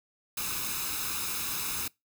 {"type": "noise with comb filter", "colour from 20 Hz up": "white", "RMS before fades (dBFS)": -33, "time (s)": [0.37, 1.88], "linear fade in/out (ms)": 5, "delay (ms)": 0.78, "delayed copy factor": 0.65, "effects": ["noise-tail reverb RT60 0.2 s tail -24 dB re dry"]}